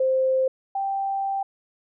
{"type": "tone pair in turn", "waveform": "sine", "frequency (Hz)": [523.3, 784.1], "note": ["C5", "G5"], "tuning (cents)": [0, 0], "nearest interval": "perfect fifth", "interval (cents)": 700, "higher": "second", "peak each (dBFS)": [-18, -23], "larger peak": "first", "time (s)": [[0, 0.48], [0.75, 1.43]], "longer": "second", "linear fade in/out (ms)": 5, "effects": []}